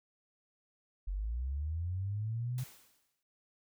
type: linear sweep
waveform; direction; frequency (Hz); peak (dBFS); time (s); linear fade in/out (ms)
sine; up; 44.05 to 129.7; -33; 1.07-2.64; 10
type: noise with exponential decay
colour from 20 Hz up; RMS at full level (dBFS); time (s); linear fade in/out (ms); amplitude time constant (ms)
white; -48; 2.58-3.23; 1; 140
effects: none